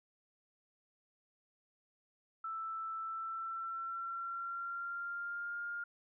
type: tone with pitch glide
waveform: sine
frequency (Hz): 1323 to 1409.8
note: E6 to F6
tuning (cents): +6 to +16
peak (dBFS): -38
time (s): 2.44-5.84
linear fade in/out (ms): 5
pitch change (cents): +110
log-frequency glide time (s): 2.99-5.57
effects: none